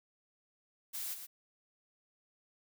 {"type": "noise with echo", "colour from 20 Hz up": "blue", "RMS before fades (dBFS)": -40, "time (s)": [0.93, 1.15], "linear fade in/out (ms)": 20, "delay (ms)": 120, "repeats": 1, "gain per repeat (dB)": -7, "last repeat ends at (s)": 1.27, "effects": []}